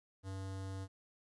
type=tone with notch filter; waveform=square; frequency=96.1 Hz; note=G2; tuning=34 cents flat; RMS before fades=-43 dBFS; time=0.23-0.88 s; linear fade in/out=50 ms; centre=2400 Hz; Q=1.9; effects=resampled to 24000 Hz + 13-bit